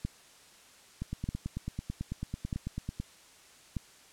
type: two click trains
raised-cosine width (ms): 5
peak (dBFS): -20 / -22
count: 4 / 19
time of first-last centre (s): 0.05-3.767 / 1.02-3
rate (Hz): 0.807 / 9.09
effects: white hiss -57 dBFS RMS until 4.12 s + low-pass 9000 Hz 12 dB/octave